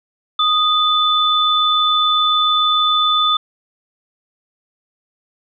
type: tone pair together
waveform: sine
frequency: 1242 / 3513 Hz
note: D#6 / A7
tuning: -3 / -3 cents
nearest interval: octave + tritone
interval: 1800 cents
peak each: -15 dBFS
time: 0.39-3.37 s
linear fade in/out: 5 ms
effects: none